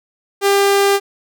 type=tone; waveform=sawtooth; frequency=398.5 Hz; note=G4; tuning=28 cents sharp; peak=-7 dBFS; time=0.41-1 s; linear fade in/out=50 ms; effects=none